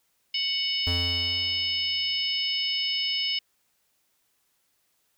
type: harmonic tone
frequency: 740 Hz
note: F#5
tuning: in tune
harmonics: 3 / 4 / 5 / 6 / 7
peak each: -34 / -27 / -38 / -39 / -30 dBFS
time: 0.34-3.39 s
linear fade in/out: 5 ms
type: tone with exponential decay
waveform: square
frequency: 87.31 Hz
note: F2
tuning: in tune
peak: -26 dBFS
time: 0.87-2.39 s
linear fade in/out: 0 ms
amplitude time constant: 330 ms
effects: white hiss -71 dBFS RMS until 5.17 s